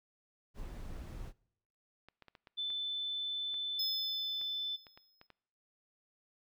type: noise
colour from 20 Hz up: brown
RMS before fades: -44 dBFS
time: 0.54-1.33 s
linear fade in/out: 50 ms
type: clicks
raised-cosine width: 0.3 ms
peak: -38 dBFS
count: 12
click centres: 2.086 / 2.223 / 2.283 / 2.352 / 2.472 / 2.703 / 3.542 / 4.414 / 4.868 / 4.975 / 5.214 / 5.303 s
type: tone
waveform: sine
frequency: 3520 Hz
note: A7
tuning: in tune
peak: -34 dBFS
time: 2.57-4.77 s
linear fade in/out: 20 ms
type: tone with exponential decay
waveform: square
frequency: 5130 Hz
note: E8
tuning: 48 cents flat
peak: -33 dBFS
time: 3.79-5.27 s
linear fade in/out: 5 ms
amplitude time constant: 320 ms
effects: noise-tail reverb RT60 0.8 s tail -24 dB re dry